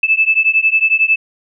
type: beating tone pair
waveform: sine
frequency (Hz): 2619 / 2630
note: E7 / E7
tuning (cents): -12 / -5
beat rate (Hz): 11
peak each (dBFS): -13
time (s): 0.03-1.16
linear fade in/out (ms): 5
effects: none